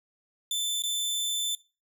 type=tone with dropouts; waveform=sawtooth; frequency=3533 Hz; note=A7; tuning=6 cents sharp; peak=-24 dBFS; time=0.51-1.55 s; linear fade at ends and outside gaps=2 ms; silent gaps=0.822-0.836 s; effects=noise-tail reverb RT60 0.3 s tail -20 dB re dry